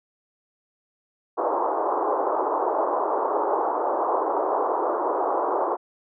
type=band-pass noise; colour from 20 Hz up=white; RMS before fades=-24 dBFS; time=1.37-5.77 s; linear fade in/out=20 ms; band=330 to 1100 Hz; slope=48 dB/octave; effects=none